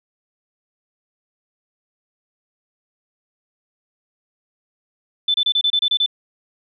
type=tone bursts; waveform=sine; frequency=3520 Hz; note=A7; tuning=in tune; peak=-14 dBFS; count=9; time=5.28-6.062 s; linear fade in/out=5 ms; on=62 ms; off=28 ms; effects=none